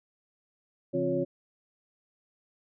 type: tone cluster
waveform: sine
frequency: 135 / 168.7 / 265.8 / 354.7 / 557 Hz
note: C#3 / E3 / C4 / F4 / C#5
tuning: -45 / +40 / +27 / +27 / +8 cents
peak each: -38 / -36 / -32 / -30 / -30 dBFS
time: 0.93-1.25 s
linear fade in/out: 20 ms
effects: none